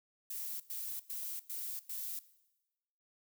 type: noise bursts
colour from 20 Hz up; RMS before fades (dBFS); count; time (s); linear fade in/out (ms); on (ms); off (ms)
violet; -41; 5; 0.3-2.192; 5; 300; 98
effects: noise-tail reverb RT60 1.0 s tail -18 dB re dry